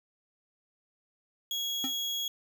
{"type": "tone", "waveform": "35% pulse", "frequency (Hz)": 3322, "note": "G#7", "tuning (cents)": 0, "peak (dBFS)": -29, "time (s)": [1.51, 2.28], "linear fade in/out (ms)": 2}
{"type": "tone with exponential decay", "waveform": "square", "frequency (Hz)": 264.9, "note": "C4", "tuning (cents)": 22, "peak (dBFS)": -31, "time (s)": [1.84, 1.96], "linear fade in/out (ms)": 2, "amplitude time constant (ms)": 24}
{"effects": []}